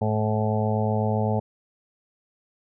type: harmonic tone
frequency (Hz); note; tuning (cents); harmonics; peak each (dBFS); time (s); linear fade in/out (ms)
107.9; A2; -33; 1 / 2 / 4 / 5 / 6 / 7 / 8; -24 / -27 / -30 / -31 / -32 / -32 / -33; 0.01-1.4; 10
effects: none